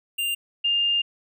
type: tone pair in turn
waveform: square / sine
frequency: 2794 / 2809 Hz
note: F7 / F7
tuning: 0 / +9 cents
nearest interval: unison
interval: 9 cents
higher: second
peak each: -24 / -19 dBFS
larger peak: second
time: 0.18-0.35 / 0.64-1.02 s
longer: second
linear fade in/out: 10 ms
effects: none